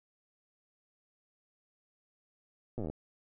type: slowing click train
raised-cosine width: 2 ms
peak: -25 dBFS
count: 12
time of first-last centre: 2.78-2.9 s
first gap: 8 ms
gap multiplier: 1.06
effects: none